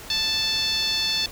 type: tone with band-pass filter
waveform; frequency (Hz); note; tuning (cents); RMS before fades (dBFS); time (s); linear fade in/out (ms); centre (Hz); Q
10% pulse; 880; A5; 0; -24; 0.1-1.26; 2; 4200; 2.7
effects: pink hiss -40 dBFS RMS until 1.31 s